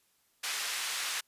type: band-pass noise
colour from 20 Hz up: pink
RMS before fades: -35 dBFS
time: 0.43-1.21 s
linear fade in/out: 10 ms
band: 1600 to 10000 Hz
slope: 12 dB/octave
effects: white hiss -71 dBFS RMS until 1.27 s + resampled to 32000 Hz